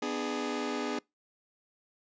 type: chord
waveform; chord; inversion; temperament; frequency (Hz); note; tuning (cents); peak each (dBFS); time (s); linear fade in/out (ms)
sawtooth; G# diminished; first; just; 249.2 / 299 / 415.3; B3 / D4 / G#4; +16 / +31 / 0; -32; 0.02-0.99; 5
effects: noise-tail reverb RT60 0.2 s tail -25 dB re dry + resampled to 16000 Hz